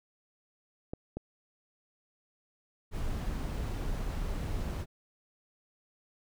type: clicks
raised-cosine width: 2 ms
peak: -23 dBFS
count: 2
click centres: 0.935 / 1.17 s
type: noise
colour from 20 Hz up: brown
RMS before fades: -34 dBFS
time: 2.91-4.86 s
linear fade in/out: 50 ms
effects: none